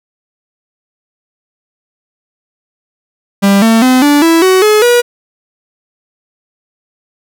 45% pulse tone with pitch steps, 198.4 / 225.3 / 255.8 / 290.5 / 329.8 / 374.5 / 425.3 / 482.9 Hz, G3 / A3 / C4 / D4 / E4 / F#4 / G#4 / B4, +21 / +41 / -39 / -19 / +1 / +21 / +41 / -39 cents, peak -5 dBFS, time 3.42-5.02 s, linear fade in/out 20 ms, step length 200 ms, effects none

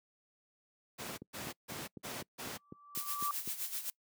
pink noise bursts, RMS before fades -42 dBFS, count 5, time 0.98-2.58 s, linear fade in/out 20 ms, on 200 ms, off 150 ms
click train, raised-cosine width 3 ms, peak -31 dBFS, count 10, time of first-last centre 1.22-3.476 s, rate 3.99 Hz
sine tone with exponential growth, 1162 Hz, D6, 19 cents flat, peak -31 dBFS, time 2.57-3.31 s, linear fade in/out 1 ms, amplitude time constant 160 ms
blue noise with tremolo, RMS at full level -37 dBFS, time 2.95-3.9 s, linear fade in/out 0 ms, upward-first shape sine, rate 7.7 Hz, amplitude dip 70%
effects noise-tail reverb RT60 0.1 s tail -24 dB re dry + high-pass 150 Hz 12 dB/octave

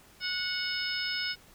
harmonic tone, 735 Hz, F#5, 12 cents flat, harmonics 2 / 3 / 4 / 5 / 6 / 7, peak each -36 / -37 / -38 / -41 / -42 / -34 dBFS, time 0.2-1.36 s, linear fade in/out 50 ms, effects pink hiss -57 dBFS RMS until 1.54 s

